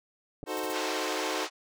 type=clicks; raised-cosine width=2 ms; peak=-29 dBFS; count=2; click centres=0.431 / 0.438 s
type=chord; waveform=25% pulse; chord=D# diminished seventh; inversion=none; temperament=equal; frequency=311.1 / 370 / 440 / 523.3 Hz; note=D#4 / F#4 / A4 / C5; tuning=0 / 0 / 0 / 0 cents; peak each=-33 dBFS; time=0.46-1.48 s; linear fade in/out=50 ms
type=noise bursts; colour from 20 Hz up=white; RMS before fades=-42 dBFS; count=3; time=0.57-0.723 s; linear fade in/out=0 ms; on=25 ms; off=39 ms
type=band-pass noise; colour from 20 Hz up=pink; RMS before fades=-36 dBFS; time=0.71-1.5 s; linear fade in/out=50 ms; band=730 to 6700 Hz; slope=24 dB/octave
effects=none